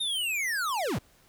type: linear sweep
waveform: square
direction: down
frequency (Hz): 3729 to 61.74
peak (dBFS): -28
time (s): 0-0.99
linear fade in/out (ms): 10
effects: pink hiss -61 dBFS RMS until 1.28 s